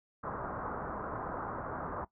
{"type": "low-pass noise", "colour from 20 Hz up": "white", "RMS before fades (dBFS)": -39, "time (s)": [0.23, 2.05], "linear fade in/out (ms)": 10, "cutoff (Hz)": 1400, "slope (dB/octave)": 48, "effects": ["noise-tail reverb RT60 0.1 s tail -17 dB re dry"]}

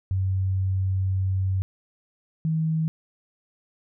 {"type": "tone pair in turn", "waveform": "sine", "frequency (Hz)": [94.9, 159.6], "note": ["F#2", "D#3"], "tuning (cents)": [44, 44], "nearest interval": "major sixth", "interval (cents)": 900, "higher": "second", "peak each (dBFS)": -21, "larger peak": "neither", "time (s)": [[0.11, 1.62], [2.45, 2.88]], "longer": "first", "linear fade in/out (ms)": 0, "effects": []}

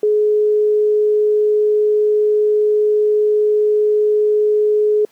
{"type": "tone", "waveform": "sine", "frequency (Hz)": 422.5, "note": "G#4", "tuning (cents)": 30, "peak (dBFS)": -11, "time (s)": [0.03, 5.05], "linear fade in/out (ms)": 2, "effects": ["pink hiss -55 dBFS RMS until 5.11 s", "high-pass 200 Hz 12 dB/octave"]}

